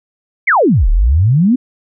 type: exponential two-way sweep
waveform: sine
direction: down then up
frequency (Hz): 2356 to 34.65 to 268.6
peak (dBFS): -7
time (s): 0.47-1.56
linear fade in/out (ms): 10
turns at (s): 0.89
effects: none